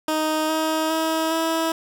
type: tone with pitch steps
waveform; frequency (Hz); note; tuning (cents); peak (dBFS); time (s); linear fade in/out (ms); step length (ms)
15% pulse; 311.6 / 316.1 / 320.7 / 325.4; D#4 / D#4 / E4 / E4; +3 / +27 / -48 / -22; -14; 0.08-1.72; 2; 410
effects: none